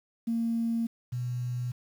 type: tone pair in turn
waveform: sine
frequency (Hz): 230 / 123.18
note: A#3 / B2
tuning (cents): -23 / -4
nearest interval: major seventh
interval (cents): 1081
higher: first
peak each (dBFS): -25 / -29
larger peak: first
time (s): 0.27-0.87 / 1.12-1.72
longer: neither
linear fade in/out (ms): 10
effects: tanh soft clip ceiling -21 dBFS + 9-bit